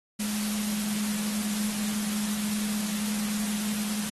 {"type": "tone in noise", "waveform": "sine", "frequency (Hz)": 210, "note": "G#3", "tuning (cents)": 19, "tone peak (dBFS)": -28, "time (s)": [0.19, 4.1], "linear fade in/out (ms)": 10, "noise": "white", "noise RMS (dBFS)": -34, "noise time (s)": [0.19, 4.1], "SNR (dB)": 3, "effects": ["AAC 32 kbps"]}